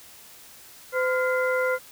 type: harmonic tone with a mistuned harmonic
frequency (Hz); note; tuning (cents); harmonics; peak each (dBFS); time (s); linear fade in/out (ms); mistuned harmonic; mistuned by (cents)
511; C5; -41; 1 / 2 / 3 / 4; -23 / -33 / -27 / -32; 0.92-1.79; 50; 3; -150
effects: white hiss -48 dBFS RMS until 1.91 s